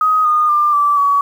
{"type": "tone with pitch steps", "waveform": "sine", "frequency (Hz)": [1257, 1224.7, 1193.3, 1162.7, 1132.9], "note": ["D#6", "D#6", "D6", "D6", "C#6"], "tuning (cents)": [17, -28, 27, -18, 37], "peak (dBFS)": -10, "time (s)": [0.01, 1.21], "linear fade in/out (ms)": 2, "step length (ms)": 240, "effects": ["7-bit"]}